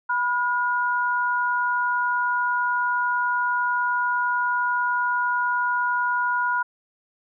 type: tone pair together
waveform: sine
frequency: 983 / 1432.1 Hz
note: B5 / F6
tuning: -8 / +43 cents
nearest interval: perfect fifth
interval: 651 cents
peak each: -23 dBFS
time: 0.09-6.63 s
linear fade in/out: 10 ms
effects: none